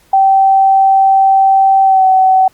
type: tone with pitch glide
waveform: sine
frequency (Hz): 775 to 756.9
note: G5 to F#5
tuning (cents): -20 to +39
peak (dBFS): -5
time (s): 0.13-2.48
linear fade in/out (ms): 5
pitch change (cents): -41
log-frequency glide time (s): 1.83-2.05
effects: pink hiss -50 dBFS RMS until 2.53 s + Opus 48 kbps